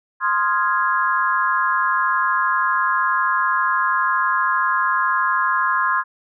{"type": "chord", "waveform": "sine", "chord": "F minor seventh", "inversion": "second", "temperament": "equal", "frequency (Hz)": [1046.5, 1244.5, 1396.9, 1661.2], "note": ["C6", "Eb6", "F6", "Ab6"], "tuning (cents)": [0, 0, 0, 0], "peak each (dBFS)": [-19, -24, -24, -22], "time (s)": [0.2, 6.04], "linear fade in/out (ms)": 50, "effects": []}